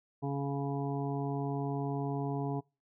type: harmonic tone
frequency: 140 Hz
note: C#3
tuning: 18 cents sharp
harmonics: 1 / 2 / 3 / 5 / 6 / 7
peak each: -34 / -37 / -39 / -42 / -45 / -46 dBFS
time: 0.22-2.61 s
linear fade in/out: 20 ms
effects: noise-tail reverb RT60 0.3 s tail -26 dB re dry